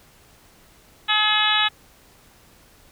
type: harmonic tone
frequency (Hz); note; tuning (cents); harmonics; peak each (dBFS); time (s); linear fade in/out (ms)
425.1; G#4; +40; 2 / 3 / 4 / 5 / 6 / 7 / 8 / 9; -26 / -25 / -24 / -29 / -26 / -26 / -23 / -24; 1.08-1.69; 20
effects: pink hiss -53 dBFS RMS until 2.91 s